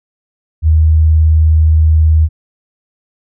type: tone with vibrato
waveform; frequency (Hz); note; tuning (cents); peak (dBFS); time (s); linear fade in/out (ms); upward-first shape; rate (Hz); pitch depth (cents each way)
sine; 78.8; D#2; +23; -5; 0.62-2.29; 50; triangle; 19; 17
effects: none